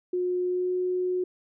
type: tone with pitch glide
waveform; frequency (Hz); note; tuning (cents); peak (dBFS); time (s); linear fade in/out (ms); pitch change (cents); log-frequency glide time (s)
sine; 360.7 to 364.3; F#4 to F#4; -44 to -27; -24; 0.13-1.24; 5; +17; 0.45-0.72
effects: none